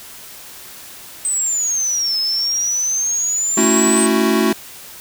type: exponential two-way sweep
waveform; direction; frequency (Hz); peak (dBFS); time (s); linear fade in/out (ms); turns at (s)
sine; down then up; 8240 to 5160 to 8240; -16; 1.25-4.06; 0; 2.19
type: chord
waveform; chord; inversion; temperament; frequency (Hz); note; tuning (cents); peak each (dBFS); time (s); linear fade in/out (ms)
square; F# minor seventh; first; equal; 220 / 277.2 / 329.6 / 370; A3 / C#4 / E4 / F#4; 0 / 0 / 0 / 0; -18 / -22 / -20 / -19; 3.57-4.53; 5
effects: white hiss -37 dBFS RMS until 5 s